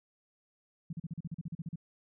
sine tone bursts, 164.81 Hz, E3, in tune, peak -35 dBFS, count 13, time 0.9-1.758 s, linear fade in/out 5 ms, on 30 ms, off 39 ms, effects none

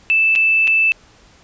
sine tone with dropouts, 2638 Hz, E7, 1 cent sharp, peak -11 dBFS, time 0.1-0.92 s, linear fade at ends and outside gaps 0 ms, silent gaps 0.353-0.359 / 0.673-0.677 s, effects pink hiss -49 dBFS RMS until 1.43 s + resampled to 16000 Hz

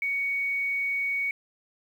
sine tone with quantisation, 2235 Hz, C#7, 14 cents sharp, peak -25 dBFS, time 0.02-1.31 s, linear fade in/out 2 ms, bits 9, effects none

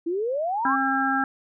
sine exponential sweep, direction up, 322.5 to 1184 Hz, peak -23 dBFS, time 0.06-0.76 s, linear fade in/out 10 ms
harmonic tone, 268.5 Hz, C4, 45 cents sharp, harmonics 1 / 3 / 5 / 6, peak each -26 / -26 / -26 / -26 dBFS, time 0.65-1.24 s, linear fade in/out 2 ms
effects none

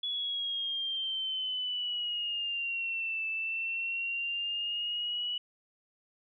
sine exponential two-way sweep, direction down then up, 3400 to 2637 to 2947 Hz, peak -31 dBFS, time 0.03-5.38 s, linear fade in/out 5 ms, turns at 3.27 s, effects none

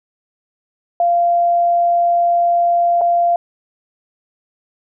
sine tone with dropouts, 692 Hz, F5, 16 cents flat, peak -11 dBFS, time 1-3.36 s, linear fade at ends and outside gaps 2 ms, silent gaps 3.011-3.015 s, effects none

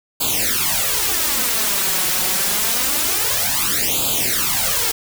white noise with flanger, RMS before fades -19 dBFS, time 0.2-4.92 s, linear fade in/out 10 ms, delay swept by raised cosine 0.26 to 5.46 ms, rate 0.26 Hz, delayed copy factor +0.95, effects none

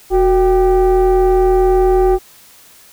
sine tone with frequency modulation, 370 Hz, F#4, in tune, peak -7 dBFS, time 0.1-2.19 s, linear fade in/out 50 ms, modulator 411 Hz, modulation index 0.76, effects tanh soft clip ceiling -6 dBFS + white hiss -44 dBFS RMS until 2.92 s

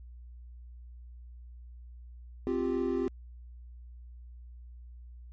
triangle chord, C suspended fourth, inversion none, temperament just, 261.6 / 348.8 / 392.4 Hz, C4 / F4 / G4, 0 / -2 / +2 cents, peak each -30 dBFS, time 2.47-3.08 s, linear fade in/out 0 ms, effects added 60 Hz sine -45 dBFS peak until 5.32 s + MP3 32 kbps

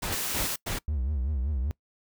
pink noise bursts, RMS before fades -31 dBFS, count 3, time 0.02-0.79 s, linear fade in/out 10 ms, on 130 ms, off 190 ms
white noise, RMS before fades -31 dBFS, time 0.12-0.56 s, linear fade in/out 5 ms
triangle tone with vibrato, 69 Hz, C#2, 7 cents flat, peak -24 dBFS, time 0.88-1.71 s, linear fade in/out 0 ms, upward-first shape triangle, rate 5.2 Hz, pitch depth 240 cents each way
effects noise-tail reverb RT60 0.1 s tail -23 dB re dry

